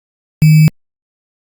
sine tone with sample-and-hold, 155.4 Hz, D#3, 2 cents flat, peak -3 dBFS, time 0.42-0.68 s, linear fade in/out 0 ms, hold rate 2450 Hz, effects Opus 48 kbps

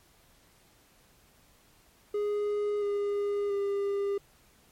triangle tone with pitch steps, 414.2 / 407.3 / 400.6 Hz, G#4 / G#4 / G4, -5 / -34 / +38 cents, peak -25 dBFS, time 2.14-4.18 s, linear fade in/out 5 ms, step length 680 ms, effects pink hiss -62 dBFS RMS until 4.71 s + MP3 64 kbps

